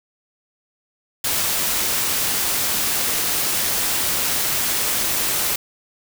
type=noise; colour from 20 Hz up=white; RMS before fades=-21 dBFS; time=1.24-5.56 s; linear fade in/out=5 ms; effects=none